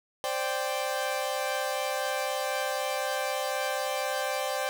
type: chord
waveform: sawtooth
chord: C suspended second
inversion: none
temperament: equal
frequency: 523.3 / 587.3 / 784 Hz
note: C5 / D5 / G5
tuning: 0 / 0 / 0 cents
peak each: -29 dBFS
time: 0.24-4.69 s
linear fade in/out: 0 ms
effects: none